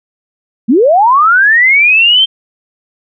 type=linear sweep; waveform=sine; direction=up; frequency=199.5 to 3172 Hz; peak=-4 dBFS; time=0.68-2.26 s; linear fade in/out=20 ms; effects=none